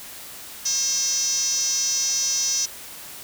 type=tone with band-pass filter; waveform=5% pulse; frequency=537 Hz; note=C5; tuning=45 cents sharp; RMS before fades=-23 dBFS; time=0.65-2.66 s; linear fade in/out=10 ms; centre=5900 Hz; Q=8.6; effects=white hiss -39 dBFS RMS until 3.23 s